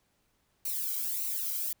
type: noise with flanger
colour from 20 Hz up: violet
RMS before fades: -33 dBFS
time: 0.65-1.73 s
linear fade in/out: 5 ms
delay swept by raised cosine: 0.59 to 1.14 ms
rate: 1.7 Hz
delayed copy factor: -0.8
effects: pink hiss -73 dBFS RMS until 1.8 s